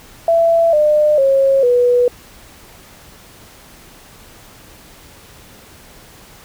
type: tone with pitch steps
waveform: sine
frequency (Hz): 668 / 602 / 542.6 / 489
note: E5 / D5 / C#5 / B4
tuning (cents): +23 / +43 / -37 / -17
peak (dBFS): -9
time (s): 0.28-2.08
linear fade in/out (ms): 2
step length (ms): 450
effects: pink hiss -42 dBFS RMS until 6.44 s